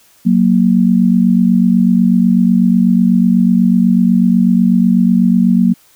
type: tone pair together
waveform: sine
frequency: 185.01 / 233.1 Hz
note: F#3 / A#3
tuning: 0 / 0 cents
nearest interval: major third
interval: 400 cents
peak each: -10 dBFS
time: 0.25-5.74 s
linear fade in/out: 20 ms
effects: white hiss -49 dBFS RMS until 5.95 s